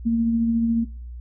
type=tone with tremolo; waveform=sine; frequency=230 Hz; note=A#3; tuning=23 cents flat; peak=-16 dBFS; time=0.05-0.85 s; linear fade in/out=20 ms; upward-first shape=triangle; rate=14 Hz; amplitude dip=30%; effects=noise-tail reverb RT60 0.5 s tail -23 dB re dry + added 60 Hz sine -33 dBFS peak until 1.2 s